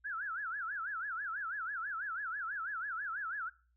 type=tone with vibrato; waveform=sine; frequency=1493 Hz; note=F#6; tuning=15 cents sharp; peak=-36 dBFS; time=0.04-3.5 s; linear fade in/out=20 ms; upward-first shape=sine; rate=6.1 Hz; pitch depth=240 cents each way; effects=noise-tail reverb RT60 0.4 s tail -21 dB re dry + added 60 Hz sine -70 dBFS peak until 3.76 s